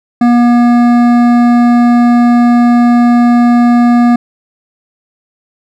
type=tone with hard clipping; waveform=triangle; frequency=240 Hz; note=B3; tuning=49 cents flat; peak=-6 dBFS; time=0.21-4.16 s; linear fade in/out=5 ms; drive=16 dB; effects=none